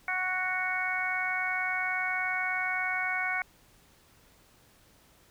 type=harmonic tone; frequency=369.7 Hz; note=F#4; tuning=1 cent flat; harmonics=2 / 3 / 4 / 5 / 6; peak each=-36 / -39 / -33 / -38 / -31 dBFS; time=0.08-3.42 s; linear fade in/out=2 ms; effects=pink hiss -61 dBFS RMS until 5.3 s